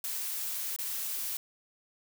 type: noise with dropouts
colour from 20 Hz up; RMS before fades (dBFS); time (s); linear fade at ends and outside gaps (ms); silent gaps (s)
blue; -35; 0.04-1.37; 2; 0.763-0.787
effects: none